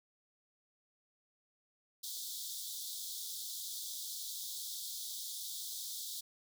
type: high-pass noise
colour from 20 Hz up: pink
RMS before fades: -43 dBFS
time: 2.03-6.21 s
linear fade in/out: 10 ms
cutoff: 3400 Hz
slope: 96 dB/octave
effects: none